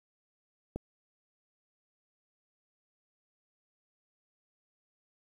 click, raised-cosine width 2 ms, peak -22 dBFS, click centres 0.76 s, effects 9-bit

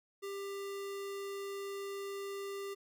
square tone, 396.7 Hz, G4, 21 cents sharp, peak -40 dBFS, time 0.22-2.75 s, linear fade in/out 20 ms, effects none

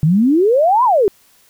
sine exponential two-way sweep, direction up then down, 145.1 to 1046.5 to 374.4 Hz, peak -9 dBFS, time 0.03-1.08 s, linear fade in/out 0 ms, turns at 0.84 s, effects white hiss -52 dBFS RMS until 1.49 s

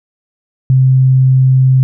sine tone, 130.81 Hz, C3, in tune, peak -5 dBFS, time 0.7-1.83 s, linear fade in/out 0 ms, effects none

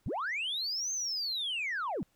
sine linear two-way sweep, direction up then down, 49.58 to 6380 to 135 Hz, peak -30 dBFS, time 0.06-2.03 s, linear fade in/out 0 ms, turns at 0.92 s, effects tanh soft clip ceiling -29 dBFS + pink hiss -72 dBFS RMS until 2.15 s

